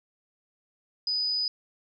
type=tone; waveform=sine; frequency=4978 Hz; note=D#8; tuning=in tune; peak=-25 dBFS; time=1.07-1.48 s; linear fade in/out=2 ms; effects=none